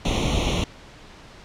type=noise with comb filter; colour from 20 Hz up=pink; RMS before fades=-22 dBFS; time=0.05-0.64 s; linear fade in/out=2 ms; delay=0.31 ms; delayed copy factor=+1; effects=pink hiss -45 dBFS RMS until 1.44 s + low-pass 5000 Hz 12 dB/octave